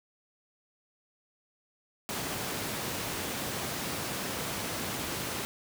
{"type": "high-pass noise", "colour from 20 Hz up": "pink", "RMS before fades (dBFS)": -35, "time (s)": [2.09, 5.45], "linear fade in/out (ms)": 0, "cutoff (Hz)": 110, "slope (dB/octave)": 12, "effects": []}